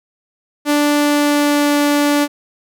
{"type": "tone with pitch glide", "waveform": "sawtooth", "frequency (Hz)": [293.1, 290.6], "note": ["D4", "D4"], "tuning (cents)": [-3, -18], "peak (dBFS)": -8, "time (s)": [0.65, 2.28], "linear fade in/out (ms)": 50, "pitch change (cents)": -15, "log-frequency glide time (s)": [0.92, 1.77], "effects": []}